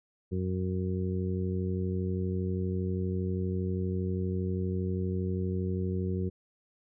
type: harmonic tone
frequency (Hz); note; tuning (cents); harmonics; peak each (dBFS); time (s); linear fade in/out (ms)
92.5; F#2; 0; 1 / 2 / 3 / 4 / 5; -31 / -33 / -43 / -36 / -42; 0.31-6.3; 20
effects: none